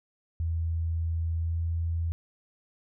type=tone with pitch glide; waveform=sine; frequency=82.41 to 83.27 Hz; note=E2 to E2; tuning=0 to +18 cents; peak=-26 dBFS; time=0.4-2.12 s; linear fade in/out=0 ms; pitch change=+18 cents; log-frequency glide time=1.38-1.59 s; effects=none